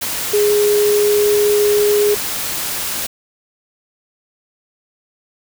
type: tone in noise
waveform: sine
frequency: 415.3 Hz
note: G#4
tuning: in tune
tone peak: -11 dBFS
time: 0.33-2.15 s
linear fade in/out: 10 ms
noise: white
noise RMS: -22 dBFS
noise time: 0.01-3.07 s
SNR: +8 dB
effects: none